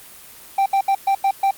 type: tone bursts at uneven times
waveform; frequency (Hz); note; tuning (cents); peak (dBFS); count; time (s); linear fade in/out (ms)
triangle; 784; G5; 0; -12; 6; 0.58-0.66 / 0.73-0.81 / 0.88-0.95 / 1.07-1.15 / 1.24-1.31 / 1.43-1.51; 5
effects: white hiss -42 dBFS RMS until 1.57 s + Opus 24 kbps